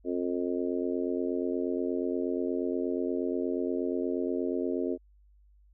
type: harmonic tone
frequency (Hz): 88.4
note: F2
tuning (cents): +22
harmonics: 3 / 4 / 5 / 6 / 7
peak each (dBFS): -32 / -32 / -34 / -42 / -39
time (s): 0.04-4.98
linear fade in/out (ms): 50
effects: added 50 Hz sine -57 dBFS peak until 5.73 s